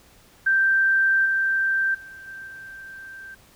sine tone with level steps, 1568 Hz, G6, in tune, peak -16 / -19 / -39 / -35 / -37 dBFS, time 0.46-3.35 s, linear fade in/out 10 ms, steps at 1.25 / 1.94 / 2.27 / 2.47 s, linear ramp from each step 10 ms, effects pink hiss -54 dBFS RMS until 3.55 s

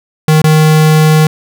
square tone with dropouts, 155.56 Hz, D#3, in tune, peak -5 dBFS, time 0.28-1.27 s, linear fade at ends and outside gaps 2 ms, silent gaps 0.418-0.441 s, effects none

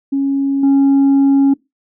sine tone with level steps, 275.6 Hz, C#4, 10 cents flat, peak -12 / -5 dBFS, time 0.12-1.54 s, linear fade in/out 10 ms, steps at 0.63 s, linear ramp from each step 5 ms, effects noise-tail reverb RT60 0.2 s tail -22 dB re dry + tanh soft clip ceiling -7 dBFS

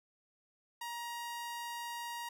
sawtooth tone, 945 Hz, A#5, 23 cents sharp, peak -36 dBFS, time 0.81-2.29 s, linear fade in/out 5 ms, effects none

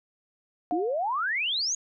sine tone with exponential decay, 714 Hz, F5, 38 cents sharp, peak -25 dBFS, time 0.71-1.22 s, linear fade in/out 0 ms, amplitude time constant 110 ms
sine exponential sweep, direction up, 293.7 to 6830 Hz, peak -25 dBFS, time 0.72-1.75 s, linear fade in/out 5 ms
effects none

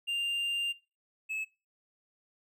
triangle tone pair in turn, 2794 / 2594 Hz, F7 / E7, 0 / -28 cents, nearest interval minor second, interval 128 cents, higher first, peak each -28 / -31 dBFS, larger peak first, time 0.07-0.73 / 1.29-1.45 s, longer first, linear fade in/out 20 ms, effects noise-tail reverb RT60 0.3 s tail -20 dB re dry

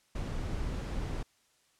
brown noise, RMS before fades -35 dBFS, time 0.15-1.23 s, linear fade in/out 5 ms, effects white hiss -69 dBFS RMS until 1.79 s + low-pass 9000 Hz 12 dB/octave

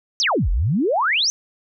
sine exponential two-way sweep, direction down then up, 6272 to 39.05 to 6272 Hz, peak -16 dBFS, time 0.2-1.3 s, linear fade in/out 0 ms, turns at 0.5 s, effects none

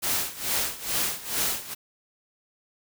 white noise with tremolo, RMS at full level -25 dBFS, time 0.02-1.75 s, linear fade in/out 20 ms, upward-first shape sine, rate 2.3 Hz, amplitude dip 85%, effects none

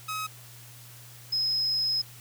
sawtooth / sine tone pair in turn, 1273 / 5114 Hz, D#6 / D#8, +39 / +47 cents, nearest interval 2 octaves, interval 2408 cents, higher second, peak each -27 / -24 dBFS, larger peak second, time 0.08-0.27 / 1.32-2.02 s, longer second, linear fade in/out 10 ms, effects added 120 Hz sine -49 dBFS peak until 2.2 s + white hiss -50 dBFS RMS until 2.2 s

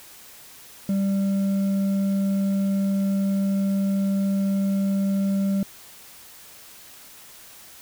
sine tone with hard clipping, 196 Hz, G3, in tune, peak -21 dBFS, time 0.89-5.63 s, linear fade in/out 2 ms, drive 4 dB, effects white hiss -46 dBFS RMS until 7.81 s

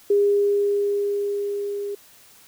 sine tone with level ramp, 405.9 Hz, G#4, 40 cents flat, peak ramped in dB -14 to -26 dBFS, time 0.1-1.95 s, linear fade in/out 5 ms, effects white hiss -51 dBFS RMS until 2.47 s

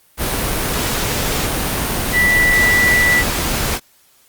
sine tone in noise, 1967 Hz, B6, 7 cents flat, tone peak -11 dBFS, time 2.12-3.24 s, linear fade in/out 50 ms, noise pink, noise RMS -19 dBFS, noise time 0.17-3.8 s, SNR +5 dB, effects white hiss -53 dBFS RMS until 4.28 s + Opus 32 kbps

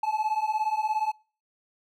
triangle beating tone pair, 853 / 870 Hz, G#5 / A5, +46 / -20 cents, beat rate 17 Hz, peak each -26 / -25 dBFS, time 0.03-1.12 s, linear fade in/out 5 ms, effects noise-tail reverb RT60 0.4 s tail -24 dB re dry

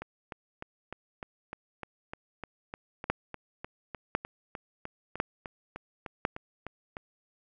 two click trains, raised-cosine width 0.5 ms, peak -11 / -23 dBFS, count 4 / 24, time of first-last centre 3.1-6.251 / 0.02-6.969 s, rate 0.952 / 3.31 Hz, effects none

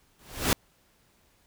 pink noise with exponential growth, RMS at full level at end -20 dBFS, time 0.19-0.53 s, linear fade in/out 1 ms, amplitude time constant 73 ms, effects pink hiss -65 dBFS RMS until 1.46 s

